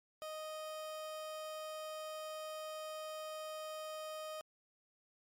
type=tone; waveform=30% pulse; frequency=622.3 Hz; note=D#5; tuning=in tune; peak=-40 dBFS; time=0.22-4.41 s; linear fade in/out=0 ms; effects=MP3 64 kbps